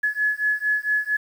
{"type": "beating tone pair", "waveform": "sine", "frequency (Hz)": [1700, 1704.4], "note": ["G#6", "G#6"], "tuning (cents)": [40, 44], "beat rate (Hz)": 4.4, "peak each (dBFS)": -23, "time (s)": [0.03, 1.17], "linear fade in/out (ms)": 10, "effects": ["8-bit"]}